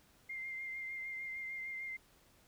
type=tone with vibrato; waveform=sine; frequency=2101 Hz; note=C7; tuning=7 cents sharp; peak=-40 dBFS; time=0.29-1.97 s; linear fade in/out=10 ms; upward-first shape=sine; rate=6.6 Hz; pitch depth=21 cents each way; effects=pink hiss -67 dBFS RMS until 2.47 s